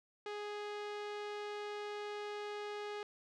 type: tone with low-pass filter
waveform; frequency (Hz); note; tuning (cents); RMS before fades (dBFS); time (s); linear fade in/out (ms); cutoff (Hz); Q
sawtooth; 415.3; G#4; 0; -43; 0.26-3.03; 2; 4000; 0.88
effects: none